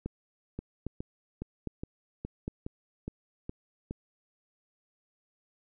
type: two click trains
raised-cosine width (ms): 3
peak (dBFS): -23 / -21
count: 9 / 4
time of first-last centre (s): 0.59-3.91 / 0.06-2.479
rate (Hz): 2.41 / 1.24
effects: none

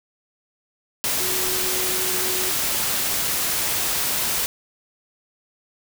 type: tone in noise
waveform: sine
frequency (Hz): 370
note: F#4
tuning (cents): 0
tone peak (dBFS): -31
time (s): 1.2-2.5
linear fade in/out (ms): 0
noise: white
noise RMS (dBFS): -23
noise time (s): 1.04-4.46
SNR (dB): -11
effects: none

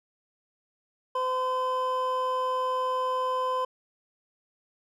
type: tone pair together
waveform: triangle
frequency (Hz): 511.5 / 1023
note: C5 / C6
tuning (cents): -39 / -39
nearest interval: octave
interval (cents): 1200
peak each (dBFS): -28 / -25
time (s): 1.15-3.65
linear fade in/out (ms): 5
effects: none

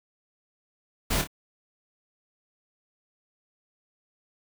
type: noise with echo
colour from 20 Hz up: pink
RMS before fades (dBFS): -26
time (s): 1.1-1.22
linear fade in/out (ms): 10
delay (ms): 27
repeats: 2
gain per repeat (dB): -7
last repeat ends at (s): 1.274
effects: none

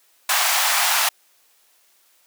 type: high-pass noise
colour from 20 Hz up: pink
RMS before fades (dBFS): -19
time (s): 0.29-1.09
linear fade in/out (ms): 5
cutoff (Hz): 700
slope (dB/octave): 48
effects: white hiss -59 dBFS RMS until 2.26 s + high-pass 400 Hz 12 dB/octave

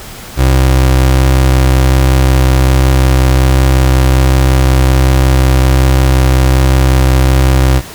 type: tone with vibrato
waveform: 30% pulse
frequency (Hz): 65.41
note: C2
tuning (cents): 0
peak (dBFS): -3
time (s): 0.36-7.82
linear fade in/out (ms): 50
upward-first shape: sine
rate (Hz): 1.3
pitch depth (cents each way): 9
effects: pink hiss -29 dBFS RMS until 7.94 s

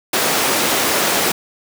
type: high-pass noise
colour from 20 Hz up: pink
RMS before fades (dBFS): -17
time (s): 0.13-1.32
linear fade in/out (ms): 5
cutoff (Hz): 290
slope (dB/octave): 12
effects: none

